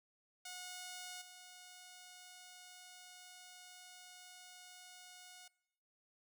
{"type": "tone with level steps", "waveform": "5% pulse", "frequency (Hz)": 727, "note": "F#5", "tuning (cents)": -31, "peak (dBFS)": [-35, -43], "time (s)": [0.45, 5.48], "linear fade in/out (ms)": 5, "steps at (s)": 1.21, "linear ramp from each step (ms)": 10, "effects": ["noise-tail reverb RT60 0.9 s tail -23 dB re dry"]}